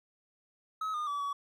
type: tone with pitch steps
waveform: triangle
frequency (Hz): 1281 / 1217 / 1149 / 1133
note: E6 / D#6 / D6 / C#6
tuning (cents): -50 / -39 / -38 / +37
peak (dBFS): -30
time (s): 0.81-1.33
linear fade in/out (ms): 5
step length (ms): 130
effects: none